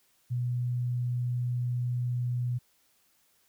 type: tone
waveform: sine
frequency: 122.8 Hz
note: B2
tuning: 9 cents flat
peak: -27 dBFS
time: 0.3-2.59 s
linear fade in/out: 20 ms
effects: white hiss -68 dBFS RMS until 3.48 s